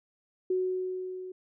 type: tone with level ramp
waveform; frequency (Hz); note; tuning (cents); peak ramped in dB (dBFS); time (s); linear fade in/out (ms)
sine; 370; F#4; 0; -24 to -38; 0.5-1.32; 5
effects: none